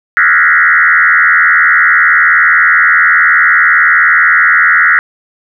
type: tone with frequency modulation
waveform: sine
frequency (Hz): 1661.2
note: G#6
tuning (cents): 0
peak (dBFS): -4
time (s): 0.17-4.99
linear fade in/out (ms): 0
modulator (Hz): 80.6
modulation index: 4.1
effects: none